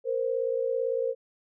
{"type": "tone pair together", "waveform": "sine", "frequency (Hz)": [465.4, 523.3], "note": ["A#4", "C5"], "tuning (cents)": [-3, 0], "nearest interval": "major second", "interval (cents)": 203, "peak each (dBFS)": -28, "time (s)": [0.04, 1.15], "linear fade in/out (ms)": 50, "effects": []}